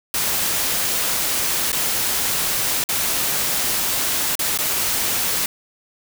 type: noise with dropouts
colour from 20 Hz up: white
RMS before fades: -21 dBFS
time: 0.14-5.46 s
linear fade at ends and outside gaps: 2 ms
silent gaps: 1.719-1.728 / 2.84-2.889 / 4.354-4.392 / 4.576-4.587 s
effects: none